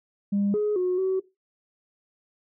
sine tone with pitch steps, 201.4 / 419.7 / 364.1 / 378 Hz, G3 / G#4 / F#4 / F#4, +47 / +18 / -28 / +37 cents, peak -20 dBFS, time 0.32-1.2 s, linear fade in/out 10 ms, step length 220 ms, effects noise-tail reverb RT60 0.2 s tail -17 dB re dry + tanh soft clip ceiling -18 dBFS

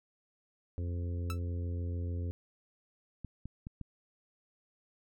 harmonic tone, 86.8 Hz, F2, 10 cents flat, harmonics 1 / 2 / 3 / 4 / 5 / 6, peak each -33 / -49 / -46 / -52 / -50 / -54 dBFS, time 0.78-2.31 s, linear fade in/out 0 ms
sawtooth tone with exponential decay, 1318.5 Hz, E6, in tune, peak -31 dBFS, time 1.3-1.39 s, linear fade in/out 1 ms, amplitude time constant 19 ms
clicks, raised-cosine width 5 ms, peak -29 dBFS, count 4, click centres 3.247 / 3.456 / 3.669 / 3.813 s
effects none

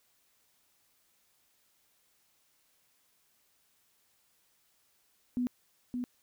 sine tone with echo, 246.9 Hz, B3, in tune, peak -28 dBFS, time 5.37-5.47 s, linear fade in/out 0 ms, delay 570 ms, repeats 1, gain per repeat -4 dB, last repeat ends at 6.04 s, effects white hiss -71 dBFS RMS until 6.22 s

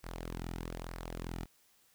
sawtooth tone with flanger, 42.42 Hz, F1, 50 cents flat, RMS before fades -42 dBFS, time 0.03-1.46 s, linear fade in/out 20 ms, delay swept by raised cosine 0.29 to 1.89 ms, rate 1.1 Hz, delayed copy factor -0.5, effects white hiss -68 dBFS RMS until 1.94 s

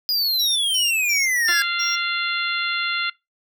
square exponential sweep, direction down, 4978 to 1617 Hz, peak -19 dBFS, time 0.09-1.62 s, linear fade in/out 0 ms
triangle tone bursts, 5588 Hz, F8, in tune, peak -22 dBFS, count 5, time 0.39-1.96 s, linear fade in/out 10 ms, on 170 ms, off 180 ms
harmonic tone, 693 Hz, F5, 14 cents flat, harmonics 2 / 3 / 4 / 5 / 6, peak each -25 / -27 / -28 / -29 / -30 dBFS, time 1.48-3.1 s, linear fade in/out 5 ms
15% pulse tone with exponential decay, 349.2 Hz, F4, in tune, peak -23 dBFS, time 1.49-1.63 s, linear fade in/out 0 ms, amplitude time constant 30 ms
effects noise-tail reverb RT60 0.2 s tail -22 dB re dry

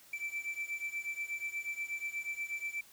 triangle beating tone pair, 2327 / 2335.3 Hz, D7 / D7, -17 / -10 cents, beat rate 8.3 Hz, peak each -37 / -39 dBFS, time 0.13-2.81 s, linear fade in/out 5 ms, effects white hiss -59 dBFS RMS until 2.92 s

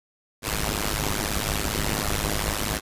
pink noise with amplitude modulation, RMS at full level -22 dBFS, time 0.42-2.81 s, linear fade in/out 50 ms, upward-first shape sine, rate 104 Hz, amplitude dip 100%, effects resampled to 32000 Hz

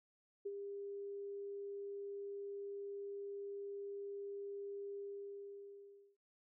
sine tone with ADSR envelope, 401.2 Hz, G4, 40 cents sharp, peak -38 dBFS, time 0.45-6.17 s, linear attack 12 ms, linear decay 44 ms, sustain -5 dB, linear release 1200 ms, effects none

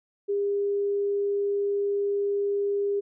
sine tone, 403.4 Hz, G4, 50 cents sharp, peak -23 dBFS, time 0.28-3.01 s, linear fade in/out 20 ms, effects none

